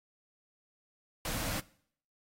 pink band-stop noise, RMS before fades -36 dBFS, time 1.25-1.6 s, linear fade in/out 2 ms, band 330 to 460 Hz, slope 96 dB/octave, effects noise-tail reverb RT60 0.6 s tail -21 dB re dry + AAC 48 kbps

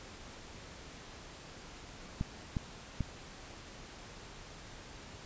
clicks, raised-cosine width 5 ms, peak -20 dBFS, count 3, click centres 2.211 / 2.568 / 3.007 s, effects pink hiss -50 dBFS RMS until 5.25 s + resampled to 16000 Hz

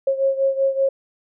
sine beating tone pair, 540 / 545.2 Hz, C#5 / C#5, -45 / -29 cents, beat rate 5.2 Hz, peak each -18 / -22 dBFS, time 0.07-0.89 s, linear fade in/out 5 ms, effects none

